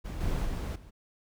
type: noise with level steps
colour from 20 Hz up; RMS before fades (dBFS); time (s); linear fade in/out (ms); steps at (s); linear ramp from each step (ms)
brown; -36 / -30 / -33 / -49; 0.04-0.91; 20; 0.2 / 0.45 / 0.75; 10
effects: none